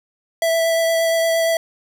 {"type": "tone with vibrato", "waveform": "square", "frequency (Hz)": 659.3, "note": "E5", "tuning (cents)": 0, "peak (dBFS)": -16, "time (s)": [0.42, 1.57], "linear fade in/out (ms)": 2, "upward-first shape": "triangle", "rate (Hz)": 8.6, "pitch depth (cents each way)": 13, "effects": []}